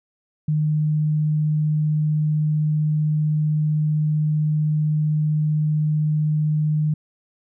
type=tone; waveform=sine; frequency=152.6 Hz; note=D#3; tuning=33 cents flat; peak=-17 dBFS; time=0.48-6.94 s; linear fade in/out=5 ms; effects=none